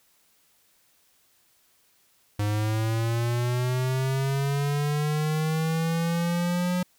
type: linear sweep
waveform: square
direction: up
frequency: 103 to 181.1 Hz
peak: -24 dBFS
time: 2.39-6.83 s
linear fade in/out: 5 ms
effects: white hiss -64 dBFS RMS until 6.98 s